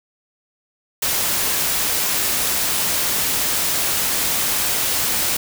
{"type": "noise", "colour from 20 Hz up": "white", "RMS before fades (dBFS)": -20, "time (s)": [1.02, 5.37], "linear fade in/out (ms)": 5, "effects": []}